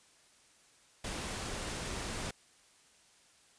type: noise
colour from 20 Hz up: pink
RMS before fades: -39 dBFS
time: 1.04-2.31 s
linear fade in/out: 5 ms
effects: white hiss -64 dBFS RMS until 3.58 s + resampled to 22050 Hz